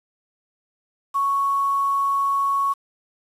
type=tone with quantisation; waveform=sine; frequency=1108.7 Hz; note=C#6; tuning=in tune; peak=-18 dBFS; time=1.14-2.74 s; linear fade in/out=20 ms; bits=7; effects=resampled to 32000 Hz